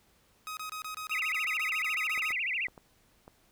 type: tone bursts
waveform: sawtooth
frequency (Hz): 1261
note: D#6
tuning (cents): +23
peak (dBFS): -33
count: 15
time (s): 0.47-2.32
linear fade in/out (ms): 0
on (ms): 100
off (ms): 25
type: tone with vibrato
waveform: sine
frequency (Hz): 2349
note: D7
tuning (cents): 0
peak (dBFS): -29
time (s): 1.11-2.67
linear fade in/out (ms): 2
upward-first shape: sine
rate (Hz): 14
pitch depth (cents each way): 300
type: clicks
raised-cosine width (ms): 1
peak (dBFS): -34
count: 5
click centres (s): 2.177 / 2.306 / 2.684 / 2.778 / 3.279
effects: pink hiss -66 dBFS RMS until 3.51 s